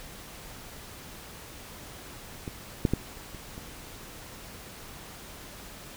clicks, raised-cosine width 3 ms, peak -22 / -9 / -11 / -30 / -29 dBFS, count 5, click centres 2.478 / 2.852 / 2.936 / 3.347 / 3.579 s, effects pink hiss -45 dBFS RMS until 5.96 s

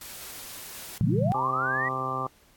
white noise, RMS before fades -41 dBFS, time 0.01-0.98 s, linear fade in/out 2 ms
sine chord, A# diminished seventh, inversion none, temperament just, 116.54 / 139.85 / 167.82 / 201.4 Hz, A#2 / C#3 / E3 / G3, 0 / +16 / +31 / +47 cents, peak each -26 / -29 / -28 / -29 dBFS, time 1.01-1.32 s, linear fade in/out 0 ms
sine linear sweep, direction up, 100 to 1964 Hz, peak -26 dBFS, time 1.01-1.89 s, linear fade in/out 10 ms
harmonic tone, 130.81 Hz, C3, in tune, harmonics 1 / 2 / 3 / 4 / 5 / 6 / 7 / 8 / 9, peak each -37 / -40 / -39 / -39 / -41 / -37 / -41 / -36 / -30 dBFS, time 1.34-2.27 s, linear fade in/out 5 ms
effects pink hiss -60 dBFS RMS until 2.56 s + AAC 64 kbps

